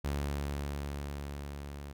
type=tone with level ramp; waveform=sawtooth; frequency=71.3 Hz; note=C#2; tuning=49 cents sharp; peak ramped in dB=-27 to -38 dBFS; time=0.04-1.93 s; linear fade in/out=10 ms; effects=none